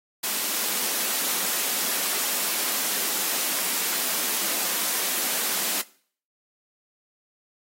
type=high-pass noise; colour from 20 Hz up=white; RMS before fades=-26 dBFS; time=0.23-5.82 s; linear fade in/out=10 ms; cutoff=180 Hz; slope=96 dB/octave; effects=noise-tail reverb RT60 0.5 s tail -20 dB re dry + AAC 48 kbps